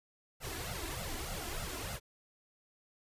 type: noise with flanger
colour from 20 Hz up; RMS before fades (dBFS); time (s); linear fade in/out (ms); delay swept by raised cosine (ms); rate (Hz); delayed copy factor
pink; -40; 0.4-2; 50; 1.4 to 3; 3.3; +0.9
effects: resampled to 32000 Hz